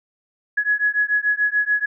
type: beating tone pair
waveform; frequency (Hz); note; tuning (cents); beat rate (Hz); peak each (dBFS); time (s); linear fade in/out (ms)
sine; 1679 / 1685.9; G#6 / G#6; +18 / +26; 6.9; -20 / -20; 0.57-1.86; 10
effects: none